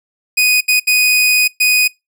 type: tone bursts at uneven times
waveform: sawtooth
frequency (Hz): 2489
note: D#7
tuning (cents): 0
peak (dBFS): -6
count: 4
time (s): 0.37-0.61 / 0.68-0.8 / 0.87-1.48 / 1.6-1.88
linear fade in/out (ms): 10
effects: noise-tail reverb RT60 0.2 s tail -24 dB re dry